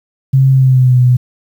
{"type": "tone with pitch glide", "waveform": "sine", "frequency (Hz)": [133.7, 124.75], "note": ["C3", "B2"], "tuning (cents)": [38, 18], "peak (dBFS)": -5, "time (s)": [0.33, 1.17], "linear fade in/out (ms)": 10, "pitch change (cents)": -120, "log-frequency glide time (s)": [0.51, 1], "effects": ["7-bit"]}